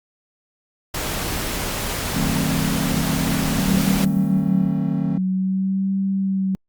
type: noise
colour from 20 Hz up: pink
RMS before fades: -25 dBFS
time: 0.94-4.05 s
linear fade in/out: 5 ms
type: chord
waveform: triangle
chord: D# diminished seventh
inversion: none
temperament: just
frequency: 155.56 / 186.68 / 224 / 268.8 Hz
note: D#3 / F#3 / A3 / C4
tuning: 0 / +16 / +31 / +47 cents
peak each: -22 / -24 / -24 / -24 dBFS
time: 2.14-5.18 s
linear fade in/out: 5 ms
type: tone with vibrato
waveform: sine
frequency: 190 Hz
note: F#3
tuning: 46 cents sharp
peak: -18 dBFS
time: 3.59-6.55 s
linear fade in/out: 0 ms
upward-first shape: sine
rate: 0.51 Hz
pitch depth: 36 cents each way
type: noise with exponential decay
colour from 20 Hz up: violet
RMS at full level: -34 dBFS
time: 3.78-5.07 s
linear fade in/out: 1 ms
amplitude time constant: 280 ms
effects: Opus 48 kbps